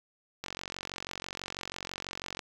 click train, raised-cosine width 0.2 ms, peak -19 dBFS, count 91, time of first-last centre 0.44-2.392 s, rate 46.1 Hz, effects 8-bit

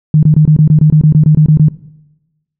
sine tone bursts, 153.2 Hz, D#3, 27 cents flat, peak -3 dBFS, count 14, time 0.14-1.685 s, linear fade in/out 2 ms, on 89 ms, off 23 ms, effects noise-tail reverb RT60 1.0 s tail -19 dB re dry

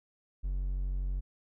triangle tone, 46.25 Hz, F#1, in tune, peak -28 dBFS, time 0.43-1.21 s, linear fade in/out 20 ms, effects none

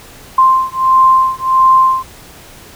sine beating tone pair, 1046.5 / 1048 Hz, C6 / C6, 0 / +2 cents, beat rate 1.5 Hz, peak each -10 dBFS, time 0.38-2.03 s, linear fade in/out 5 ms, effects pink hiss -37 dBFS RMS until 2.75 s

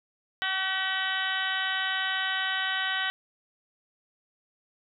harmonic tone with a mistuned harmonic, 379.5 Hz, F#4, 44 cents sharp, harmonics 2 / 3 / 4 / 5 / 6 / 7 / 8 / 9 / 10, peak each -37 / -38 / -31 / -32 / -43 / -43 / -33 / -39 / -38 dBFS, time 0.42-3.1 s, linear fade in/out 0 ms, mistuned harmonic 5, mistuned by +17 cents, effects none

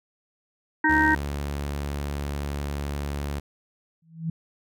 harmonic tone, 311.1 Hz, D#4, in tune, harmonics 1 / 3 / 5 / 6, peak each -23 / -23 / -23 / -23 dBFS, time 0.84-1.15 s, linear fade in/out 5 ms
sawtooth tone, 71.6 Hz, D2, 43 cents flat, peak -24 dBFS, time 0.89-3.4 s, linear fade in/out 10 ms
sine tone with exponential growth, 163.1 Hz, E3, 18 cents flat, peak -22 dBFS, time 4.02-4.3 s, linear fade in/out 5 ms, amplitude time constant 59 ms
effects none

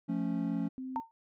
triangle chord, F augmented, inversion none, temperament equal, 174.61 / 220 / 277.2 Hz, F3 / A3 / C#4, 0 / 0 / 0 cents, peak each -33 / -33 / -32 dBFS, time 0.08-0.69 s, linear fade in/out 20 ms
sine tone, 259.7 Hz, C4, 13 cents flat, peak -37 dBFS, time 0.78-1 s, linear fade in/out 0 ms
sine tone with exponential decay, 907 Hz, A#5, 48 cents flat, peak -27 dBFS, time 0.96-1.11 s, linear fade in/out 0 ms, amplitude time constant 32 ms
effects none

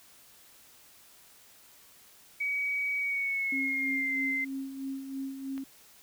sine tone with pitch glide, 2265 to 2077 Hz, C#7 to C7, +37 to -13 cents, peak -28 dBFS, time 2.4-4.45 s, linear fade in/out 10 ms, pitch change -150 cents, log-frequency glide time 2.98-4.16 s
sine tone with tremolo, 270 Hz, C#4, 45 cents flat, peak -32 dBFS, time 3.52-5.64 s, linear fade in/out 5 ms, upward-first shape sine, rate 3.1 Hz, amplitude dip 55%
click, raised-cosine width 0.3 ms, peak -31 dBFS, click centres 5.579 s
effects white hiss -57 dBFS RMS until 6.02 s

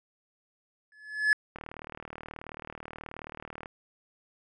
triangle tone with exponential growth, 1713 Hz, A6, 47 cents flat, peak -16 dBFS, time 0.92-1.33 s, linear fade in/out 1 ms, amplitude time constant 87 ms
click train, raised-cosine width 0.5 ms, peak -25 dBFS, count 82, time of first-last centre 1.56-3.658 s, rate 38.6 Hz
effects resampled to 24000 Hz

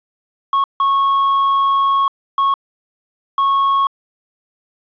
triangle tone bursts at uneven times, 1100 Hz, C#6, 14 cents flat, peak -10 dBFS, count 4, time 0.53-0.64 / 0.8-2.08 / 2.38-2.54 / 3.38-3.87 s, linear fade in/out 2 ms, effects resampled to 11025 Hz + 8-bit

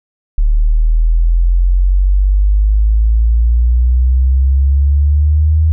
sine exponential sweep, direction up, 36.94 to 79.7 Hz, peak -7 dBFS, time 0.38-5.72 s, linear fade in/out 0 ms, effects none

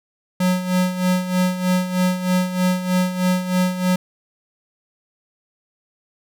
square tone with tremolo, 182.7 Hz, F#3, 22 cents flat, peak -15 dBFS, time 0.4-3.96 s, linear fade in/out 5 ms, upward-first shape sine, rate 3.2 Hz, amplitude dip 70%, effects none

